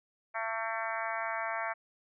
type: harmonic tone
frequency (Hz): 224.8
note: A3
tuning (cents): +37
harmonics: 3 / 4 / 5 / 6 / 7 / 8 / 9 / 10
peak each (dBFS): -38 / -39 / -40 / -41 / -41 / -42 / -43 / -43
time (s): 0.34-1.74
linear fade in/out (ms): 20
effects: none